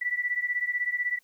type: beating tone pair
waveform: sine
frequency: 1958 / 1974 Hz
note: B6 / B6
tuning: -15 / -1 cents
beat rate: 16 Hz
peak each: -28 / -30 dBFS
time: 0.01-1.19 s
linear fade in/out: 10 ms
effects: white hiss -67 dBFS RMS until 1.23 s